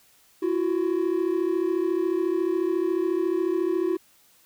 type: tone pair together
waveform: triangle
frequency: 335.9 / 370 Hz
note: E4 / F#4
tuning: +33 / 0 cents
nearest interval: major second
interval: 167 cents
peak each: -22 dBFS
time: 0.42-3.97 s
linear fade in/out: 10 ms
effects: tanh soft clip ceiling -14 dBFS + white hiss -59 dBFS RMS until 4.45 s